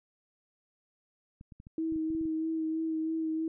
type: clicks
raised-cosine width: 5 ms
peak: -36 dBFS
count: 10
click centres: 1.411 / 1.522 / 1.601 / 1.669 / 1.923 / 1.96 / 2.104 / 2.15 / 2.212 / 2.255 s
type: tone with vibrato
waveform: sine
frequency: 320 Hz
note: D#4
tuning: 49 cents sharp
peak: -29 dBFS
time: 1.78-3.48 s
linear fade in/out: 2 ms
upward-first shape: sine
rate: 3.1 Hz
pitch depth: 19 cents each way
effects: none